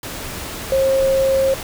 sine tone in noise, 536 Hz, C5, 42 cents sharp, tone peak -13 dBFS, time 0.72-1.54 s, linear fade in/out 2 ms, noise pink, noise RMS -29 dBFS, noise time 0.03-1.63 s, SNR +13 dB, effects none

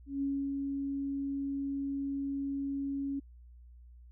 sine tone with ADSR envelope, 277.2 Hz, C#4, in tune, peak -29 dBFS, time 0.06-3.2 s, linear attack 160 ms, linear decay 290 ms, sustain -3 dB, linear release 12 ms, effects added 60 Hz sine -51 dBFS peak until 4.11 s

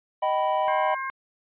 triangle chord, Eb augmented, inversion none, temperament equal with one note detuned, 622.3 / 770.1 / 987.8 Hz, Eb5 / G5 / B5, 0 / -31 / 0 cents, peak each -24 dBFS, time 0.22-0.95 s, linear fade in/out 10 ms
harmonic tone, 533 Hz, C5, 32 cents sharp, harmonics 2 / 3 / 4, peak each -30 / -34 / -36 dBFS, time 0.68-1.1 s, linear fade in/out 0 ms
effects resampled to 8000 Hz

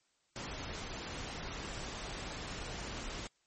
pink noise, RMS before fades -42 dBFS, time 0.36-3.27 s, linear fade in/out 0 ms, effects white hiss -75 dBFS RMS until 3.46 s + MP3 32 kbps

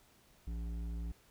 sine tone with hard clipping, 57 Hz, A#1, 38 cents flat, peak -39 dBFS, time 0.47-1.12 s, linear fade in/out 5 ms, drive 10 dB, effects pink hiss -66 dBFS RMS until 1.3 s

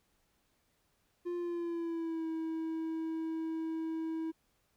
triangle tone with pitch glide, 350.1 to 322.9 Hz, F4 to E4, +4 to -36 cents, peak -32 dBFS, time 1.25-4.32 s, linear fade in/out 20 ms, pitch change -140 cents, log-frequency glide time 1.36-2.27 s, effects pink hiss -75 dBFS RMS until 4.76 s

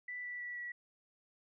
sine tone with pitch steps, 1978 / 1964.3 / 1950.8 / 1937.3 Hz, B6 / B6 / B6 / B6, +2 / -10 / -22 / -34 cents, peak -40 dBFS, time 0.08-0.72 s, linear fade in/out 5 ms, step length 160 ms, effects none

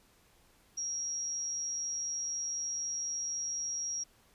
sine tone with amplitude modulation, 5650 Hz, F8, 19 cents sharp, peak -31 dBFS, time 0.77-4.04 s, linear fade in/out 10 ms, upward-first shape sine, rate 156 Hz, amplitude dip 50%, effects pink hiss -65 dBFS RMS until 4.34 s + resampled to 32000 Hz

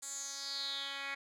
10% pulse tone with band-pass filter sweep, 277.2 Hz, C#4, in tune, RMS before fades -41 dBFS, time 0.02-1.15 s, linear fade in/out 10 ms, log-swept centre 8200 to 2300 Hz, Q 5.4, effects none

